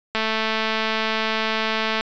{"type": "click train", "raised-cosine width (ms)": 0.3, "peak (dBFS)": -7, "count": 410, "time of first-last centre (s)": [0.15, 2.009], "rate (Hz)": 220, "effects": ["resampled to 16000 Hz"]}